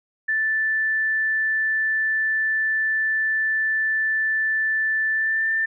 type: tone with pitch glide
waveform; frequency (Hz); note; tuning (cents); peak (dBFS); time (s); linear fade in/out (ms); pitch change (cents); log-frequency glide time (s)
sine; 1760 to 1783.5; A6 to A6; 0 to +23; -19; 0.28-5.66; 10; +23; 5.12-5.5
effects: none